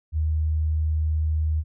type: tone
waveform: sine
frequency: 77.9 Hz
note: D#2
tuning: 3 cents sharp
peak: -20 dBFS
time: 0.12-1.64 s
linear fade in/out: 50 ms
effects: none